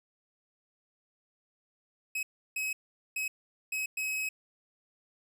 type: tone bursts at uneven times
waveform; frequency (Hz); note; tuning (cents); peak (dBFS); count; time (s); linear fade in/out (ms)
45% pulse; 2554; D#7; +45; -31; 5; 2.15-2.23 / 2.56-2.73 / 3.16-3.28 / 3.72-3.86 / 3.97-4.29; 5
effects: none